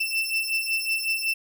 35% pulse beating tone pair, 2665 / 2670.4 Hz, E7 / E7, +18 / +22 cents, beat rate 5.4 Hz, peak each -26 / -25 dBFS, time 0-1.34 s, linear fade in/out 10 ms, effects none

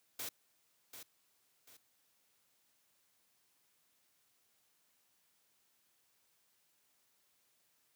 white noise with echo, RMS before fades -42 dBFS, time 0.19-0.29 s, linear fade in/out 5 ms, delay 740 ms, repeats 2, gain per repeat -9 dB, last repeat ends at 1.77 s, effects white hiss -75 dBFS RMS until 7.95 s + high-pass 80 Hz 12 dB/octave

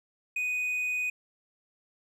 triangle tone, 2489 Hz, D#7, in tune, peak -26 dBFS, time 0.36-1.1 s, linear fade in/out 5 ms, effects none

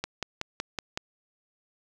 click train, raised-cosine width 0.2 ms, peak -13 dBFS, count 6, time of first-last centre 0.04-0.975 s, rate 5.35 Hz, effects none

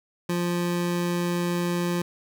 25% pulse tone, 174.61 Hz, F3, in tune, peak -20 dBFS, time 0.29-2.02 s, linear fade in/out 5 ms, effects none

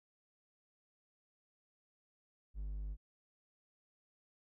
triangle tone, 50.3 Hz, G1, 45 cents sharp, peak -37 dBFS, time 2.54-2.97 s, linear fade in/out 50 ms, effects none

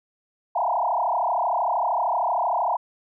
sine tone with frequency modulation, 827 Hz, G#5, 8 cents flat, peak -20 dBFS, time 0.55-2.77 s, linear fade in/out 10 ms, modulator 33 Hz, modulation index 4.9, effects none

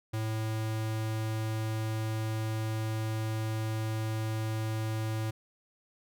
square tone, 110 Hz, A2, in tune, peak -31 dBFS, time 0.13-5.31 s, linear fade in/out 10 ms, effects none

